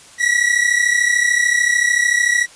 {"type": "tone pair together", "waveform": "45% pulse", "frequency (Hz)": [1916.5, 1950], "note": ["A#6", "B6"], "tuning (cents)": [47, -23], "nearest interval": "unison", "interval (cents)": 30, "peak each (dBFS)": -16, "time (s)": [0.18, 2.47], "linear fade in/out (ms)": 50, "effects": ["white hiss -43 dBFS RMS until 2.55 s", "resampled to 22050 Hz"]}